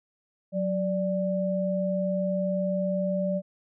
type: tone pair together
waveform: sine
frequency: 184.99 / 587.3 Hz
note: F#3 / D5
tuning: 0 / 0 cents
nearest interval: octave + minor sixth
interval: 2000 cents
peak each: -27 dBFS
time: 0.52-3.42 s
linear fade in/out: 50 ms
effects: none